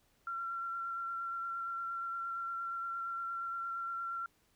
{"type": "tone with vibrato", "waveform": "sine", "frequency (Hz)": 1365, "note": "F6", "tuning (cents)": -40, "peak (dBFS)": -36, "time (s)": [0.27, 4.26], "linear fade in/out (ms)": 2, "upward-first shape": "triangle", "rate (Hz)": 8.6, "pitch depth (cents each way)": 19, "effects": ["pink hiss -72 dBFS RMS until 4.55 s"]}